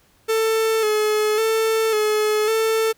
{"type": "tone with vibrato", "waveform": "45% pulse", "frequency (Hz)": 435.4, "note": "A4", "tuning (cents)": -18, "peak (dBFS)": -17, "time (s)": [0.28, 2.93], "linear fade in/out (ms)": 20, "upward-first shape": "square", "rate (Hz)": 0.91, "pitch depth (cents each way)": 36, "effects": ["pink hiss -58 dBFS RMS until 2.97 s"]}